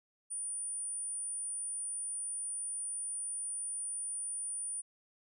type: tone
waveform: sine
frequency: 9397 Hz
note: D9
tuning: in tune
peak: -36 dBFS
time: 0.3-4.82 s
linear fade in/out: 20 ms
effects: none